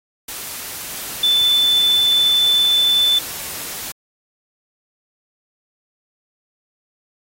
sine tone in noise, 3515 Hz, A7, 2 cents flat, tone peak -12 dBFS, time 1.23-3.19 s, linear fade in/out 5 ms, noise white, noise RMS -29 dBFS, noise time 0.28-3.92 s, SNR +14 dB, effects AAC 48 kbps

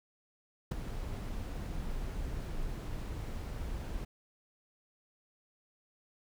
brown noise with ADSR envelope, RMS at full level -29 dBFS, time 0.71-4.05 s, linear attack 8 ms, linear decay 8 ms, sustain -9 dB, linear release 8 ms, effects none

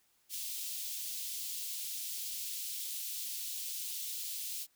white high-pass noise, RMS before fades -40 dBFS, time 0.29-4.67 s, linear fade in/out 50 ms, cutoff 3000 Hz, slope 24 dB/octave, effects white hiss -72 dBFS RMS until 4.75 s

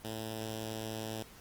5% pulse tone with notch filter, 110 Hz, A2, in tune, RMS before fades -40 dBFS, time 0.04-1.23 s, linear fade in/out 5 ms, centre 1200 Hz, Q 0.82, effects pink hiss -55 dBFS RMS until 1.4 s + Opus 24 kbps

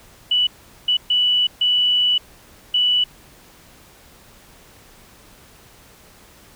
sine tone bursts at uneven times, 2960 Hz, F#7, in tune, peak -14 dBFS, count 5, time 0.31-0.47 / 0.88-0.97 / 1.1-1.47 / 1.61-2.18 / 2.74-3.04 s, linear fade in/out 5 ms, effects pink hiss -48 dBFS RMS until 6.55 s

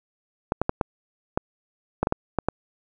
clicks, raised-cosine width 1 ms, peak -7 dBFS, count 10, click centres 0.521 / 0.616 / 0.694 / 0.812 / 1.375 / 2.03 / 2.071 / 2.124 / 2.387 / 2.486 s, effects none

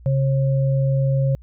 sine tone pair together, 135.98 / 540 Hz, C#3 / C#5, -33 / -45 cents, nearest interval 2 octaves, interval 2388 cents, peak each -16 / -26 dBFS, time 0.06-1.35 s, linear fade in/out 0 ms, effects added 60 Hz sine -41 dBFS peak until 1.42 s

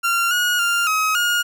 30% pulse tone with pitch steps, 1381 / 1448 / 1396 / 1271 / 1430 Hz, F6 / F#6 / F6 / D#6 / F6, -20 / -38 / -1 / +36 / +41 cents, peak -14 dBFS, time 0.03-1.43 s, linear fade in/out 20 ms, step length 280 ms, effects none

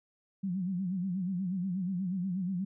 sine tone with vibrato, 184.7 Hz, F#3, 3 cents flat, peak -30 dBFS, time 0.43-2.65 s, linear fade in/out 10 ms, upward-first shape sine, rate 8.3 Hz, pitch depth 110 cents each way, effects none

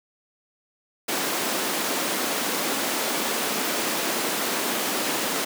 pink high-pass noise, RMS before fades -26 dBFS, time 1.08-5.45 s, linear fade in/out 10 ms, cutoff 230 Hz, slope 24 dB/octave, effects none

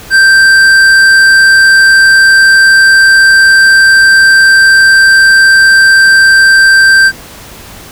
sine tone with tanh clipping, 1568 Hz, G6, in tune, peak -3 dBFS, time 0.1-7.12 s, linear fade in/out 50 ms, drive 12 dB, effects pink hiss -30 dBFS RMS until 7.91 s

